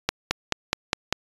accelerating click train, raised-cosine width 0.2 ms, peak -3 dBFS, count 6, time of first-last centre 0.09-1.126 s, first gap 220 ms, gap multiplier 0.97, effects resampled to 24000 Hz

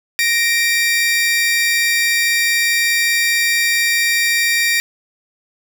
sawtooth tone pair together, 1864.7 / 2351 Hz, A#6 / D7, 0 / +1 cents, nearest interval major third, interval 401 cents, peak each -13 dBFS, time 0.19-4.8 s, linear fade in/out 0 ms, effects none

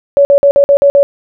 sine tone bursts, 564 Hz, C#5, 30 cents sharp, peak -3 dBFS, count 7, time 0.17-1.03 s, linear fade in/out 0 ms, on 80 ms, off 50 ms, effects none

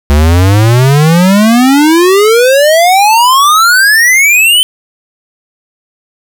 square exponential sweep, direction up, 70.7 to 3104 Hz, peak -4 dBFS, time 0.1-4.63 s, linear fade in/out 0 ms, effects none

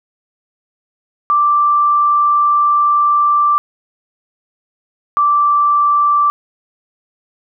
sine tone pair in turn, 1174.7 / 1169.7 Hz, D6 / D6, 0 / -7 cents, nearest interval unison, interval 7 cents, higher first, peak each -9 dBFS, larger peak neither, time 1.3-3.58 / 5.17-6.3 s, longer first, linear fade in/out 0 ms, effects none

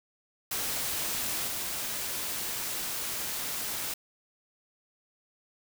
white noise with level steps, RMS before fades -32 / -34 dBFS, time 0.51-3.94 s, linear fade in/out 5 ms, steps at 1.47 s, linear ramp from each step 10 ms, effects none

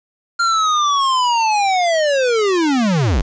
square linear sweep, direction down, 1396.9 to 39.53 Hz, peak -14 dBFS, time 0.39-3.22 s, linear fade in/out 10 ms, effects resampled to 16000 Hz + 7-bit

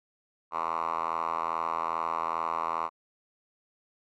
5% pulse tone with band-pass filter, 82.41 Hz, E2, in tune, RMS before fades -31 dBFS, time 0.51-2.9 s, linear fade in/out 50 ms, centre 1100 Hz, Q 5.5, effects none

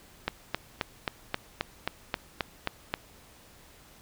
click train, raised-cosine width 0.3 ms, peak -11 dBFS, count 11, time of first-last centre 0.28-2.94 s, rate 3.76 Hz, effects pink hiss -55 dBFS RMS until 4.01 s

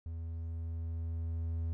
triangle tone with level ramp, 82.41 Hz, E2, in tune, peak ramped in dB -36 to -30 dBFS, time 0.06-1.73 s, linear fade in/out 0 ms, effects none

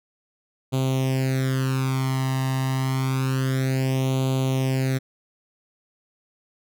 sawtooth tone with flanger, 131.9 Hz, C3, 14 cents sharp, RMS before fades -23 dBFS, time 0.72-4.99 s, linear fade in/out 20 ms, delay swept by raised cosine 0.28 to 1.05 ms, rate 0.28 Hz, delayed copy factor +0.85, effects none

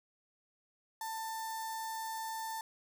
sawtooth tone with notch filter, 891 Hz, A5, 22 cents sharp, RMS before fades -40 dBFS, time 1.01-2.61 s, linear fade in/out 2 ms, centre 2600 Hz, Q 0.83, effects none

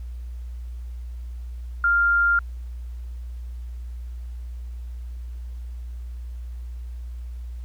sine tone, 1396.9 Hz, F6, in tune, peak -16 dBFS, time 1.84-2.39 s, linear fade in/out 2 ms, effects added 60 Hz sine -31 dBFS peak until 7.64 s + pink hiss -60 dBFS RMS until 7.64 s

